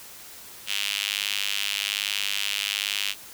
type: tone with high-pass filter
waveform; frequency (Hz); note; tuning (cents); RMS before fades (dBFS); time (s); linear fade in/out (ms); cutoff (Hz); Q
sawtooth; 101.2; G#2; -44; -28; 0.66-3.15; 50; 2900; 3
effects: white hiss -44 dBFS RMS until 3.33 s